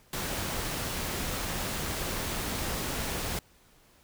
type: noise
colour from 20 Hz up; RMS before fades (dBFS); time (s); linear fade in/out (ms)
pink; -33; 0.13-3.39; 2
effects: pink hiss -61 dBFS RMS until 4.03 s